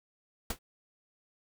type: noise with exponential decay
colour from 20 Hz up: pink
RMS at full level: -29 dBFS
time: 0.5-0.59 s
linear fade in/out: 5 ms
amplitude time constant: 18 ms
effects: none